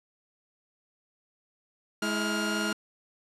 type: tone cluster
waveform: sawtooth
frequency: 210.4 / 327 / 1412 Hz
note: G#3 / E4 / F6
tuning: +23 / -14 / +19 cents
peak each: -27 / -30 / -27 dBFS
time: 2.02-2.73 s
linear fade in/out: 5 ms
effects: low-pass 10000 Hz 12 dB/octave